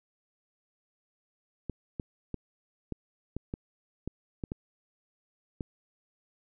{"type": "clicks", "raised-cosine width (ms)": 3, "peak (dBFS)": -21, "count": 10, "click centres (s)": [1.697, 1.998, 2.343, 2.923, 3.366, 3.539, 4.076, 4.438, 4.519, 5.608], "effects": []}